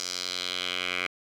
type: tone with band-pass filter sweep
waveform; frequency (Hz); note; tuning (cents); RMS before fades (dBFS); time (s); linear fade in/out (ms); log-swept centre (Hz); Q
10% pulse; 90.4; F#2; -40; -32; 0-1.07; 0; 5500 to 2300; 2.7
effects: none